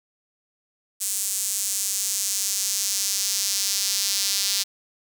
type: tone with high-pass filter sweep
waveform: sawtooth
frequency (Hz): 198.4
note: G3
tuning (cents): +21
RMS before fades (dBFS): -25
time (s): 1-4.64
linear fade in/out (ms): 20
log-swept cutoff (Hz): 7900 to 4700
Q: 1.8
effects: none